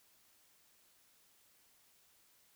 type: silence
effects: white hiss -69 dBFS RMS until 2.55 s